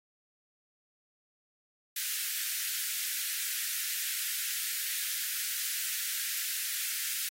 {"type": "high-pass noise", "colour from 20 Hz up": "white", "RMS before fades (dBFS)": -34, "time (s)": [1.96, 7.29], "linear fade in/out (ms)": 5, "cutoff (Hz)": 1500, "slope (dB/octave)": 48, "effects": ["AAC 48 kbps"]}